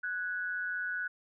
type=tone pair together; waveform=sine; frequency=1477 / 1661.2 Hz; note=F#6 / G#6; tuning=-3 / 0 cents; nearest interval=major second; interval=203 cents; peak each=-33 / -40 dBFS; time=0.03-1.08 s; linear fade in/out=10 ms; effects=none